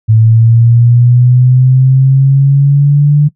sine linear sweep, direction up, 110 to 148.1 Hz, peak -3 dBFS, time 0.08-3.29 s, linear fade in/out 20 ms, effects noise-tail reverb RT60 0.1 s tail -19 dB re dry

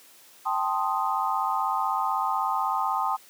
sine chord, A half-diminished seventh, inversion third, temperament equal, 784 / 880 / 1046.5 / 1244.5 Hz, G5 / A5 / C6 / Eb6, 0 / 0 / 0 / 0 cents, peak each -29 dBFS, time 0.45-3.17 s, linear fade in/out 20 ms, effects white hiss -53 dBFS RMS until 3.29 s + high-pass 200 Hz 12 dB/octave

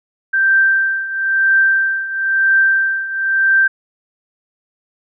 sine tone with tremolo, 1568 Hz, G6, in tune, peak -8 dBFS, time 0.33-3.68 s, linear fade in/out 10 ms, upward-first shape triangle, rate 1 Hz, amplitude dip 80%, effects none

